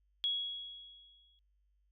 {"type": "tone with exponential decay", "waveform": "sine", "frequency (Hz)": 3332, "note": "G#7", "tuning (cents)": 5, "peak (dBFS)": -29, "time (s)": [0.24, 1.39], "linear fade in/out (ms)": 0, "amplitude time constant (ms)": 250, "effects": ["added 50 Hz sine -70 dBFS peak until 1.91 s"]}